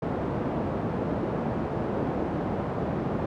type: band-pass noise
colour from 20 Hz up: pink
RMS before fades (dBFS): -29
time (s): 0.02-3.26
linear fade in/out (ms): 5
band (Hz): 120 to 730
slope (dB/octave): 12
effects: none